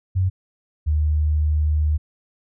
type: tone pair in turn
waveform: sine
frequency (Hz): 93 / 76.08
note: F#2 / D#2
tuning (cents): +9 / -38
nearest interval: minor third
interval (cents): 347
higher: first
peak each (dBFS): -16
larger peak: neither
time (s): 0.15-0.3 / 0.86-1.98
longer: second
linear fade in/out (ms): 20
effects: none